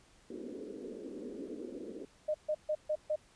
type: band-pass noise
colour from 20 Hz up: white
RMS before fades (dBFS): -44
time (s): 0.3-2.05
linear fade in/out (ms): 5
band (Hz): 220 to 470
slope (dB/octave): 48
type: tone bursts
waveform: sine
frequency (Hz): 611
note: D#5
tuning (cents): -32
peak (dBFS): -29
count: 5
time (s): 2.28-3.16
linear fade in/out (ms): 10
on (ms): 64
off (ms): 140
effects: pink hiss -64 dBFS RMS until 3.35 s + resampled to 22050 Hz